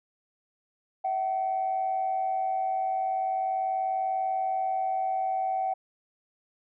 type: tone pair together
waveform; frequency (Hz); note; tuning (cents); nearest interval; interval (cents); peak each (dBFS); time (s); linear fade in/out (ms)
sine; 659.3 / 759.7; E5 / F#5; 0 / +46; major second; 246; -34 / -25; 1.04-5.74; 10
effects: tanh soft clip ceiling -20 dBFS